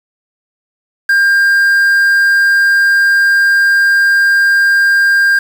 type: tone with quantisation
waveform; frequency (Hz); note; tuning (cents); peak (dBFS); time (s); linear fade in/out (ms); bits
triangle; 1600; G6; +35; -5; 1.09-5.39; 5; 5
effects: none